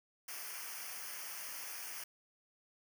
white noise with comb filter, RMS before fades -45 dBFS, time 0.28-2.04 s, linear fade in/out 5 ms, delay 0.26 ms, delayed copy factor -0.85, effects none

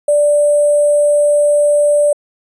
sine tone with sample-and-hold, 587.3 Hz, D5, in tune, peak -8 dBFS, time 0.08-2.13 s, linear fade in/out 5 ms, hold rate 8820 Hz, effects resampled to 22050 Hz

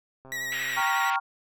click train, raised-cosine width 1 ms, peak -34 dBFS, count 74, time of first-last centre 0.25-0.803 s, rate 132 Hz
40% pulse tone with vibrato, 1914 Hz, A#6, 45 cents sharp, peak -29 dBFS, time 0.32-1.1 s, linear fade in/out 0 ms, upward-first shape sine, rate 11 Hz, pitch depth 37 cents each way
pink band-pass noise, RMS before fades -35 dBFS, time 0.52-1.16 s, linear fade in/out 0 ms, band 1700 to 2900 Hz, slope 24 dB/octave
sine chord, G half-diminished seventh, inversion none, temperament equal, 784 / 932.3 / 1108.7 / 1396.9 Hz, G5 / Bb5 / Db6 / F6, 0 / 0 / 0 / 0 cents, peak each -29 dBFS, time 0.76-1.2 s, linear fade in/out 20 ms
effects none

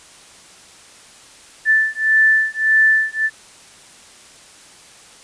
sine beating tone pair, 1760 / 1761.7 Hz, A6 / A6, 0 / +2 cents, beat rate 1.7 Hz, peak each -15 dBFS, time 1.65-3.3 s, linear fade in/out 50 ms, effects white hiss -44 dBFS RMS until 5.23 s + resampled to 22050 Hz

